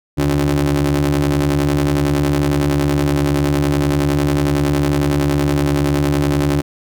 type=ring-modulated tone; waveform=30% pulse; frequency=71.2 Hz; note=C#2; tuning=47 cents sharp; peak=-8 dBFS; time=0.17-6.62 s; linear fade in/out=20 ms; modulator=219 Hz; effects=none